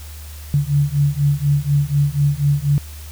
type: beating tone pair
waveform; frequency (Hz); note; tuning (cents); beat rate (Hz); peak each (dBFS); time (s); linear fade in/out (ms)
sine; 141.5 / 145.6; C#3 / D3; +36 / -15; 4.1; -17; 0.54-2.78; 0
effects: added 75 Hz sine -32 dBFS peak until 3.11 s + white hiss -41 dBFS RMS until 3.11 s